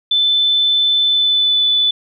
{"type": "tone with pitch glide", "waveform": "sine", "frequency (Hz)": [3520, 3486], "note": ["A7", "A7"], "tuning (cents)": [0, -17], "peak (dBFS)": -11, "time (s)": [0.11, 1.91], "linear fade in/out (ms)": 5, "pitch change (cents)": -17, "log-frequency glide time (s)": [1.05, 1.65], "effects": []}